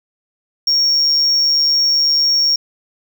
triangle tone with amplitude modulation, 5550 Hz, F8, 12 cents flat, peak -7 dBFS, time 0.67-2.56 s, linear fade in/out 5 ms, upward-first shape sine, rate 148 Hz, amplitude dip 50%, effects tanh soft clip ceiling -5 dBFS + 8-bit

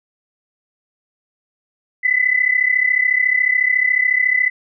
sine tone pair together, 1990 / 2024 Hz, B6 / B6, +13 / +42 cents, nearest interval unison, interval 29 cents, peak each -16 dBFS, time 2.03-4.5 s, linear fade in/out 20 ms, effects none

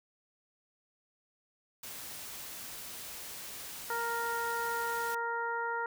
white noise, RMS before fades -44 dBFS, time 1.83-5.15 s, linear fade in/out 5 ms
harmonic tone, 466.2 Hz, A#4, in tune, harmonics 1 / 2 / 3 / 4, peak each -39 / -35 / -36 / -43 dBFS, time 3.9-5.86 s, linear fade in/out 2 ms
effects none

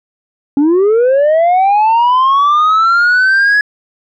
sine linear sweep, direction up, 273.2 to 1693 Hz, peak -4 dBFS, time 0.57-3.61 s, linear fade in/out 2 ms, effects tanh soft clip ceiling -6 dBFS

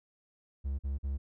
triangle tone bursts, 68.8 Hz, C#2, 12 cents flat, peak -29 dBFS, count 3, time 0.64-1.18 s, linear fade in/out 20 ms, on 150 ms, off 45 ms, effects none

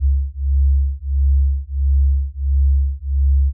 sine beating tone pair, 68 / 69.5 Hz, C#2 / C#2, -33 / +5 cents, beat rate 1.5 Hz, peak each -16 dBFS, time 0-3.53 s, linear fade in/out 50 ms, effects none

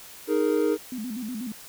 triangle chord, D# suspended fourth, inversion none, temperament equal, 311.1 / 415.3 / 466.2 Hz, D#4 / G#4 / A#4, 0 / 0 / 0 cents, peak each -23 dBFS, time 0.27-0.78 s, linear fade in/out 50 ms
sine tone with vibrato, 233.1 Hz, A#3, in tune, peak -30 dBFS, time 0.92-1.52 s, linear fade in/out 2 ms, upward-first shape square, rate 8.2 Hz, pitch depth 140 cents each way
effects white hiss -45 dBFS RMS until 1.68 s

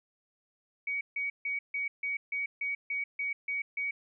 sine tone bursts, 2253 Hz, C#7, 28 cents sharp, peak -30 dBFS, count 11, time 0.87-3.91 s, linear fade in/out 5 ms, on 140 ms, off 150 ms, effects none

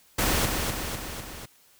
pink noise with echo, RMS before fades -24 dBFS, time 0.18-0.46 s, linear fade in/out 10 ms, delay 250 ms, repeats 4, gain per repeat -4 dB, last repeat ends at 1.46 s, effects white hiss -59 dBFS RMS until 1.79 s

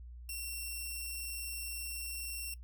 5% pulse tone, 2721 Hz, F7, 46 cents flat, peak -30 dBFS, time 0.29-2.54 s, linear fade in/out 2 ms, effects noise-tail reverb RT60 0.1 s tail -19 dB re dry + added 60 Hz sine -46 dBFS peak until 2.63 s

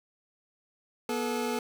25% pulse tone pair together, 242.7 / 432.4 Hz, B3 / A4, -30 / -30 cents, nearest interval minor seventh, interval 1000 cents, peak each -28 dBFS, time 1.09-1.59 s, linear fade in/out 2 ms, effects none

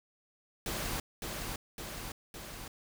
pink noise with echo, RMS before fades -36 dBFS, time 0.66-1 s, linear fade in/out 2 ms, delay 560 ms, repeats 3, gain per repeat -3 dB, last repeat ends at 2.68 s, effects none

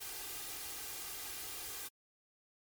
white noise with comb filter, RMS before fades -44 dBFS, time 0-1.89 s, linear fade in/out 20 ms, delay 2.5 ms, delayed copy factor +0.6, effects MP3 96 kbps

